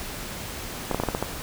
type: clicks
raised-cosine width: 1 ms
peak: -10 dBFS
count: 7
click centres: 0.913 / 0.946 / 1 / 1.036 / 1.087 / 1.149 / 1.226 s
effects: pink hiss -35 dBFS RMS until 1.42 s